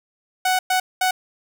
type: tone bursts at uneven times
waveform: sawtooth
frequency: 743 Hz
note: F#5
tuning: 7 cents sharp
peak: -13 dBFS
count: 3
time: 0.45-0.59 / 0.7-0.8 / 1.01-1.11 s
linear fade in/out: 5 ms
effects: none